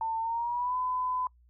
sine tone with pitch glide, 898 to 1008 Hz, A5 to B5, +35 to +35 cents, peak -28 dBFS, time 0.01-1.27 s, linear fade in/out 2 ms, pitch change +200 cents, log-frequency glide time 0.2-0.76 s, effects noise-tail reverb RT60 0.1 s tail -24 dB re dry + added 60 Hz sine -58 dBFS peak until 1.49 s

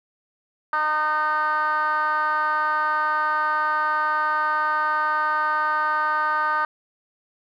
sine tone with frequency modulation, 1225 Hz, D#6, 27 cents flat, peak -18 dBFS, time 0.73-6.65 s, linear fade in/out 2 ms, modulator 308 Hz, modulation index 1.2, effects tanh soft clip ceiling -16 dBFS + 10-bit

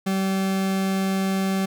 40% pulse tone, 192.2 Hz, G3, 34 cents flat, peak -20 dBFS, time 0.06-1.66 s, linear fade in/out 10 ms, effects none

